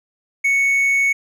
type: tone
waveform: triangle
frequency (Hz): 2217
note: C#7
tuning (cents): 0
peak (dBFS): -12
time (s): 0.44-1.13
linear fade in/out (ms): 10
effects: none